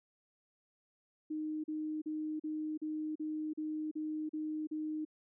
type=tone bursts; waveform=sine; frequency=308.8 Hz; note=D#4; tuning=13 cents flat; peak=-35 dBFS; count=10; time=1.3-5.051 s; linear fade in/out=10 ms; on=340 ms; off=39 ms; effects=none